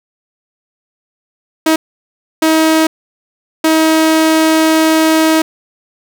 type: tone bursts at uneven times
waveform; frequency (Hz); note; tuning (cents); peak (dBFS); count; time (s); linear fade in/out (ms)
sawtooth; 318.3; D#4; +39; -4; 3; 1.66-1.76 / 2.42-2.87 / 3.64-5.42; 5
effects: none